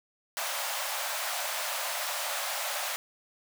pink high-pass noise, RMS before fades -33 dBFS, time 0.37-2.96 s, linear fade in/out 0 ms, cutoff 550 Hz, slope 96 dB/octave, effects none

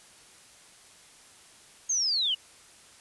sine linear sweep, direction down, 6550 to 2835 Hz, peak -24 dBFS, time 1.89-2.35 s, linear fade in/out 10 ms, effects white hiss -54 dBFS RMS until 3 s + resampled to 24000 Hz

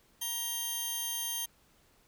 10% pulse tone pair together, 945 / 3174 Hz, A#5 / G7, +23 / +21 cents, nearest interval octave + major sixth, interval 2098 cents, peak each -37 / -25 dBFS, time 0.21-1.46 s, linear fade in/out 10 ms, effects pink hiss -66 dBFS RMS until 2.07 s

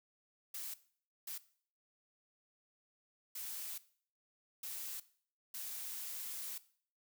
blue noise bursts at uneven times, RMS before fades -44 dBFS, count 5, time 0.54-0.74 / 1.27-1.38 / 3.35-3.78 / 4.63-5 / 5.54-6.58 s, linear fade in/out 5 ms, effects noise-tail reverb RT60 0.5 s tail -17 dB re dry

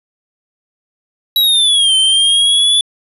square linear two-way sweep, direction down then up, 3909 to 3083 to 3467 Hz, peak -9 dBFS, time 1.36-2.81 s, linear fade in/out 2 ms, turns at 1.95 s, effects resampled to 32000 Hz

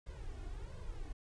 brown noise with flanger, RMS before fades -44 dBFS, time 0.06-1.13 s, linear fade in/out 10 ms, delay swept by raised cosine 1.9 to 2.78 ms, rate 1.4 Hz, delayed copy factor +0.95, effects resampled to 22050 Hz

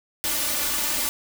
white noise with comb filter, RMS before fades -25 dBFS, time 0.24-1.09 s, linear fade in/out 0 ms, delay 3.4 ms, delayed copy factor +0.9, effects none

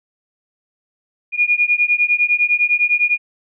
sine beating tone pair, 2432 / 2441.9 Hz, D#7 / D#7, -40 / -33 cents, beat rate 9.9 Hz, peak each -16 dBFS, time 1.32-3.18 s, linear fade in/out 50 ms, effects none

